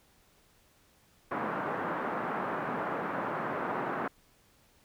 white band-pass noise, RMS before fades -34 dBFS, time 1.31-4.08 s, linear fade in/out 5 ms, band 150 to 1400 Hz, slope 24 dB/octave, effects pink hiss -65 dBFS RMS until 4.84 s

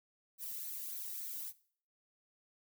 violet noise with flanger, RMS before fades -43 dBFS, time 0.38-1.53 s, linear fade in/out 50 ms, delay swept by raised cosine 0.48 to 1.08 ms, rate 3.5 Hz, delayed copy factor +0.55, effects noise-tail reverb RT60 0.5 s tail -18 dB re dry

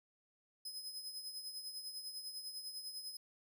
sawtooth tone with tremolo, 5070 Hz, D#8, 32 cents sharp, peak -39 dBFS, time 0.65-3.17 s, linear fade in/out 5 ms, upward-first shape triangle, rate 10 Hz, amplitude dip 65%, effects none

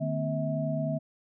sine tone cluster, 151.6 / 225.2 / 255 / 645 Hz, D#3 / A3 / C4 / E5, -45 / +40 / -44 / -38 cents, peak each -30 / -36 / -35 / -32 dBFS, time 0-0.99 s, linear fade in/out 20 ms, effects none

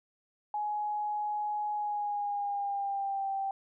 sine tone with pitch glide, 838 to 781.9 Hz, G#5 to G5, +15 to -5 cents, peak -30 dBFS, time 0.54-3.51 s, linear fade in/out 2 ms, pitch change -120 cents, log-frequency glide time 1.73-3.29 s, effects none

